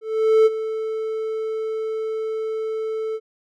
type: tone with ADSR envelope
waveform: triangle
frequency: 440 Hz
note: A4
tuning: in tune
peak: -8 dBFS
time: 0.01-3.2 s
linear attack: 450 ms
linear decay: 28 ms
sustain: -13 dB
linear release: 49 ms
effects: none